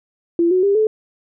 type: tone with pitch steps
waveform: sine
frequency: 340 / 368.6 / 399.7 / 433.4 Hz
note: F4 / F#4 / G4 / A4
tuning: -46 / -7 / +34 / -26 cents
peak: -12 dBFS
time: 0.39-0.87 s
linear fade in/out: 2 ms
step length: 120 ms
effects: none